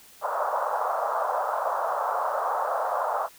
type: band-pass noise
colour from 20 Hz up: pink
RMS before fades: -27 dBFS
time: 0.21-3.29 s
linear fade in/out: 50 ms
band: 560 to 1300 Hz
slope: 48 dB/octave
effects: white hiss -52 dBFS RMS until 3.38 s